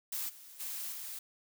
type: noise with level steps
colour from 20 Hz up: blue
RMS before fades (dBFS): -37 / -53 / -40 / -43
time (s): 0.12-1.19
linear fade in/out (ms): 5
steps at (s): 0.28 / 0.59 / 0.91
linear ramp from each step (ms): 20
effects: none